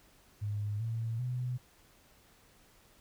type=tone with pitch steps; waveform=sine; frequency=103.83 / 113.88 / 124.91 Hz; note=G#2 / A#2 / B2; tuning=0 / -40 / +20 cents; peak=-32 dBFS; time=0.41-1.58 s; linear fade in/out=20 ms; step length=390 ms; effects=pink hiss -63 dBFS RMS until 3 s